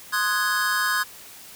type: chord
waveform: square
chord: Ab dominant seventh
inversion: first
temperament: equal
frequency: 1046.5 / 1244.5 / 1480 / 1661.2 Hz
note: C6 / Eb6 / Gb6 / Ab6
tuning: 0 / 0 / 0 / 0 cents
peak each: -29 / -29 / -28 / -25 dBFS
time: 0.12-1.04 s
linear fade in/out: 20 ms
effects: white hiss -44 dBFS RMS until 1.55 s